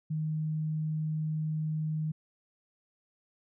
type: tone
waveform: sine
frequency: 155.56 Hz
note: D#3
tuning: in tune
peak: -29 dBFS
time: 0.1-2.12 s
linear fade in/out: 10 ms
effects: none